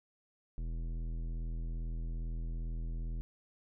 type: tone with tanh clipping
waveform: triangle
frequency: 41.2 Hz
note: E1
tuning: in tune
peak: -37 dBFS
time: 0.58-3.21 s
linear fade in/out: 0 ms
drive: 18 dB
effects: none